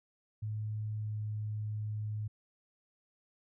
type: tone with pitch glide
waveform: sine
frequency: 107.3 to 106.56 Hz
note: A2 to G#2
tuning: -43 to +45 cents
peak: -34 dBFS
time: 0.42-2.28 s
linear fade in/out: 10 ms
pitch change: -12 cents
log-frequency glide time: 0.93-1.18 s
effects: none